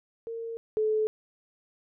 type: tone pair in turn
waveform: sine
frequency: 458.1 / 432.4 Hz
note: A#4 / A4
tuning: -30 / -30 cents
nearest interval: minor second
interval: 100 cents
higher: first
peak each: -33 / -23 dBFS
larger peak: second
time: 0.27-0.57 / 0.77-1.07 s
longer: neither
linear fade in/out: 0 ms
effects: none